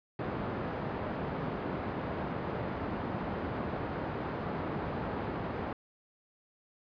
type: band-pass noise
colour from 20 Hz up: pink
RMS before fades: -36 dBFS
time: 0.19-5.73 s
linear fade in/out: 2 ms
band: 100 to 1200 Hz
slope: 12 dB/octave
effects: resampled to 11025 Hz